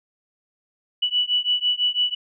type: beating tone pair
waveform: sine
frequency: 2953 / 2959 Hz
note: F#7 / F#7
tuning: -4 / -1 cents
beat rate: 6 Hz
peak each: -22 dBFS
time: 1.02-2.15 s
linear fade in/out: 10 ms
effects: none